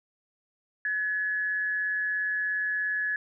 sine tone with amplitude modulation, 1700 Hz, G#6, 40 cents sharp, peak -24 dBFS, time 0.85-3.16 s, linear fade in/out 2 ms, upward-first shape sine, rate 183 Hz, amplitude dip 40%, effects none

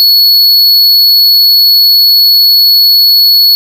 square tone, 4389 Hz, C#8, 18 cents flat, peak -3 dBFS, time 0-3.55 s, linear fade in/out 0 ms, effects none

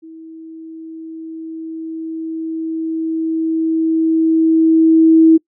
sine tone with level ramp, 322.9 Hz, E4, 36 cents flat, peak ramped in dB -33 to -4 dBFS, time 0.02-5.38 s, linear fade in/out 20 ms, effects noise-tail reverb RT60 0.1 s tail -25 dB re dry

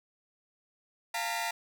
sawtooth tone cluster, 696 / 833 / 913 / 1972 / 2399 Hz, F5 / G#5 / A#5 / B6 / D7, -6 / +5 / -36 / -3 / +36 cents, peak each -33 / -39 / -31 / -35 / -38 dBFS, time 1.14-1.51 s, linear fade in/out 5 ms, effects none

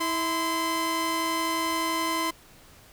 sawtooth tone pair together, 325.8 / 1029 Hz, E4 / C6, -20 / -29 cents, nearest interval octave + minor sixth, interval 1991 cents, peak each -26 / -23 dBFS, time 0-2.31 s, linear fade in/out 10 ms, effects pink hiss -53 dBFS RMS until 2.92 s

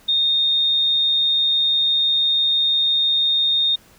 sine tone, 3677 Hz, A#7, 24 cents flat, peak -15 dBFS, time 0.08-3.76 s, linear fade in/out 10 ms, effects pink hiss -51 dBFS RMS until 3.98 s

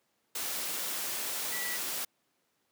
sine tone in noise, 1958 Hz, B6, 15 cents flat, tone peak -37 dBFS, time 1.52-1.77 s, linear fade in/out 5 ms, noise white, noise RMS -35 dBFS, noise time 0.35-2.05 s, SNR -5 dB, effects pink hiss -75 dBFS RMS until 2.71 s + high-pass 200 Hz 12 dB/octave

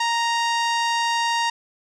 sawtooth tone with low-pass filter, 932.3 Hz, A#5, in tune, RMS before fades -22 dBFS, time 0-1.5 s, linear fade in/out 5 ms, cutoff 5700 Hz, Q 1.2, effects none

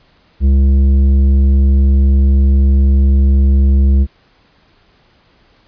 sine tone with tanh clipping, 68 Hz, C#2, 33 cents flat, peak -8 dBFS, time 0.4-4.07 s, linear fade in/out 50 ms, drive 9 dB, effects pink hiss -52 dBFS RMS until 5.67 s + resampled to 11025 Hz

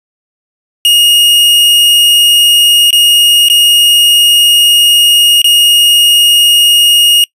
45% pulse tone with dropouts, 2862 Hz, F7, 42 cents sharp, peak -3 dBFS, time 0.85-7.24 s, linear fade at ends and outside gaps 1 ms, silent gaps 2.906-2.928 / 3.485-3.499 / 5.418-5.443 s, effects noise-tail reverb RT60 0.1 s tail -25 dB re dry + resampled to 32000 Hz

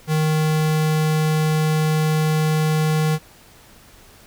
square tone, 155.56 Hz, D#3, in tune, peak -17 dBFS, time 0.07-3.19 s, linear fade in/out 50 ms, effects pink hiss -48 dBFS RMS until 4.26 s

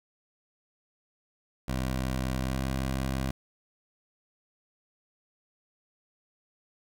15% pulse tone with pitch glide, 64.6 to 66 Hz, C2 to C2, -21 to +16 cents, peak -22 dBFS, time 1.68-3.31 s, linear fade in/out 5 ms, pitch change +37 cents, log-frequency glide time 2.38-2.63 s, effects 9-bit

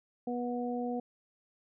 harmonic tone, 243.6 Hz, B3, 24 cents flat, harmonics 1 / 2 / 3, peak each -34 / -37 / -39 dBFS, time 0.27-1 s, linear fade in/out 5 ms, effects none

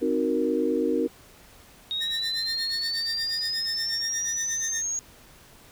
sine chord, C half-diminished seventh, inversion none, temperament equal, 261.6 / 311.1 / 370 / 466.2 Hz, C4 / Eb4 / Gb4 / Bb4, 0 / 0 / 0 / 0 cents, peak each -28 / -27 / -29 / -26 dBFS, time 0.01-1.08 s, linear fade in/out 20 ms
sine exponential sweep, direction up, 3729 to 6645 Hz, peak -26 dBFS, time 1.91-4.99 s, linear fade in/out 0 ms
sawtooth tone with tremolo, 1823 Hz, A#6, 39 cents flat, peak -27 dBFS, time 2-4.84 s, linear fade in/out 20 ms, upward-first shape triangle, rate 8.4 Hz, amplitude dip 100%
effects pink hiss -52 dBFS RMS until 5.71 s

